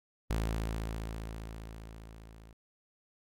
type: tone with level ramp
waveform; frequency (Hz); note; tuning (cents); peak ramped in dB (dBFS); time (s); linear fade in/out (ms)
sawtooth; 55; A1; 0; -25 to -48; 0.3-2.53; 5
effects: AAC 64 kbps